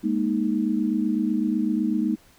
sine chord, Ab suspended second, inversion none, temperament equal with one note detuned, 207.7 / 235.7 / 311.1 Hz, Ab3 / Bb3 / Eb4, 0 / +19 / 0 cents, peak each -25 dBFS, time 0.03-2.16 s, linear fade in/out 20 ms, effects pink hiss -56 dBFS RMS until 2.38 s

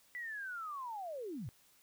sine linear sweep, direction down, 1987 to 93.8 Hz, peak -40 dBFS, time 0.15-1.49 s, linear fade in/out 0 ms, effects white hiss -67 dBFS RMS until 1.82 s

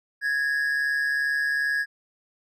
triangle tone pair together, 1661.2 / 1803.7 Hz, G#6 / A6, 0 / +42 cents, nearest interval minor second, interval 142 cents, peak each -21 / -30 dBFS, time 0.21-1.86 s, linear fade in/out 50 ms, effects none

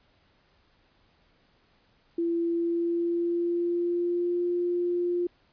sine tone with pitch glide, 338 to 351.1 Hz, E4 to F4, +43 to +9 cents, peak -24 dBFS, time 2.18-5.27 s, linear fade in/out 5 ms, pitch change +66 cents, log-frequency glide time 2.47-4.43 s, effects pink hiss -65 dBFS RMS until 5.52 s + resampled to 11025 Hz

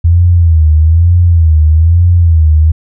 sine tone with vibrato, 82.41 Hz, E2, in tune, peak -3 dBFS, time 0.04-2.72 s, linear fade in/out 10 ms, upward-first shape sine, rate 1.1 Hz, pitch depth 110 cents each way, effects none

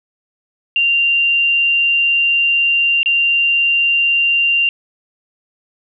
sine tone with dropouts, 2778 Hz, F7, 10 cents flat, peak -11 dBFS, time 0.76-4.69 s, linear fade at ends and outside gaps 1 ms, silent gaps 3.031-3.059 s, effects none

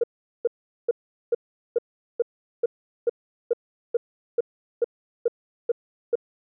sine tone bursts, 472.1 Hz, A#4, 22 cents sharp, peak -16 dBFS, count 15, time 0.01-6.155 s, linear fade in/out 5 ms, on 27 ms, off 410 ms, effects tanh soft clip ceiling -12 dBFS

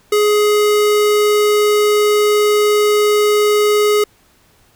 square tone, 418.6 Hz, G#4, 14 cents sharp, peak -11 dBFS, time 0.12-4.04 s, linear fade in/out 5 ms, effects pink hiss -53 dBFS RMS until 4.75 s

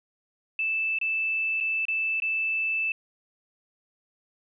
sine tone with dropouts, 2637 Hz, E7, in tune, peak -24 dBFS, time 0.59-2.92 s, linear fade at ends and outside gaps 2 ms, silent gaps 0.987-1.013 / 1.603-1.608 / 1.853-1.883 / 2.201-2.221 s, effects none

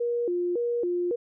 sine tone with vibrato, 409.8 Hz, G#4, 23 cents flat, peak -24 dBFS, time 0-1.16 s, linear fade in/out 10 ms, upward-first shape square, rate 1.8 Hz, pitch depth 260 cents each way, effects none

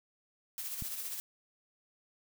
blue noise with tremolo, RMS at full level -38 dBFS, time 0.58-1.2 s, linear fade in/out 0 ms, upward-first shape sine, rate 15 Hz, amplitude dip 45%
click, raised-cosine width 5 ms, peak -28 dBFS, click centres 0.823 s
effects none

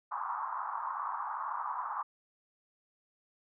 white band-pass noise, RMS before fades -37 dBFS, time 0.11-2.03 s, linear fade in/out 10 ms, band 880 to 1200 Hz, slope 48 dB/octave, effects none

